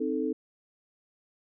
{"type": "chord", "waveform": "sine", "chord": "A diminished", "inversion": "first", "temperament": "equal", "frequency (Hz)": [261.6, 311.1, 440], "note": ["C4", "Eb4", "A4"], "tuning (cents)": [0, 0, 0], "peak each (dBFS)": -31, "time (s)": [0, 0.33], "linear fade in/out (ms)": 10, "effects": []}